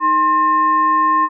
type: tone with frequency modulation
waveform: sine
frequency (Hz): 1060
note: C6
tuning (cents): +22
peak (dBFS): -11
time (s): 0-1.29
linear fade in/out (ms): 50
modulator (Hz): 748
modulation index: 0.42
effects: none